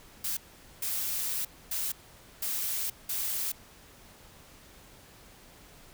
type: noise bursts at uneven times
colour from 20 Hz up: blue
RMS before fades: -32 dBFS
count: 5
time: 0.24-0.37 / 0.82-1.45 / 1.71-1.92 / 2.42-2.9 / 3.09-3.52 s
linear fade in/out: 5 ms
effects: pink hiss -54 dBFS RMS until 5.93 s